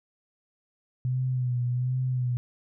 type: tone with vibrato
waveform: sine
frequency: 125.5 Hz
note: B2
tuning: 28 cents sharp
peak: -24 dBFS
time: 1.05-2.37 s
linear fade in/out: 0 ms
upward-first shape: sine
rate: 1.3 Hz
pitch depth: 45 cents each way
effects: none